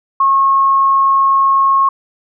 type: tone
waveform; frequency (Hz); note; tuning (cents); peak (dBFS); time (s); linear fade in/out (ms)
sine; 1088; C#6; -33; -8; 0.2-1.89; 5
effects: none